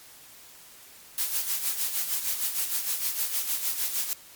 blue noise with tremolo, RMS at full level -26 dBFS, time 1.18-4.13 s, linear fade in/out 0 ms, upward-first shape sine, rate 6.5 Hz, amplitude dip 60%, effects white hiss -50 dBFS RMS until 4.35 s + MP3 96 kbps

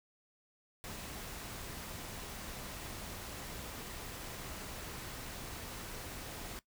pink noise, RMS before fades -45 dBFS, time 0.84-6.59 s, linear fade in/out 0 ms, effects noise-tail reverb RT60 0.1 s tail -17 dB re dry

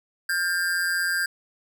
square tone with amplitude modulation, 1595 Hz, G6, 30 cents sharp, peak -20 dBFS, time 0.29-1.26 s, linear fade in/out 5 ms, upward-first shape sine, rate 176 Hz, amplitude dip 70%, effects none

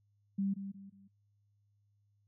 sine tone with echo, 196.5 Hz, G3, 4 cents sharp, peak -30 dBFS, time 0.38-0.54 s, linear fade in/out 10 ms, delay 180 ms, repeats 3, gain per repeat -9 dB, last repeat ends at 1.08 s, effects noise-tail reverb RT60 0.1 s tail -24 dB re dry + added 102 Hz sine -70 dBFS peak until 2.27 s

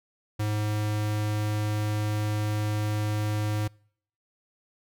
square tone, 105.8 Hz, G#2, 33 cents sharp, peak -26 dBFS, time 0.39-3.68 s, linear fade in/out 10 ms, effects noise-tail reverb RT60 0.6 s tail -26 dB re dry

